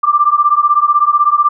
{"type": "beating tone pair", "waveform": "sine", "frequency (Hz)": [1174.7, 1190.7], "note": ["D6", "D6"], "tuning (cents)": [0, 23], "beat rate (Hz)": 16, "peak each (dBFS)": -11, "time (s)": [0.03, 1.49], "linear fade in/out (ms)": 10, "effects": []}